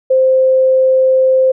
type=tone; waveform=sine; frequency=522 Hz; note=C5; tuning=4 cents flat; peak=-7 dBFS; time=0.1-1.52 s; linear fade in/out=10 ms; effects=none